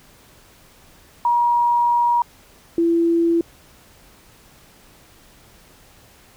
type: tone pair in turn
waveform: sine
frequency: 954 / 336.2 Hz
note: A#5 / E4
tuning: +40 / +34 cents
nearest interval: octave + tritone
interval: 1806 cents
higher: first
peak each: -14 dBFS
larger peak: neither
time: 1.25-2.22 / 2.78-3.41 s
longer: first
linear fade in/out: 2 ms
effects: pink hiss -50 dBFS RMS until 6.36 s